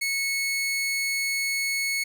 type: tone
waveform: sawtooth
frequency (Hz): 2200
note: C#7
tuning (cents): -14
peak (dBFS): -21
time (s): 0.01-2.04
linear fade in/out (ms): 10
effects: none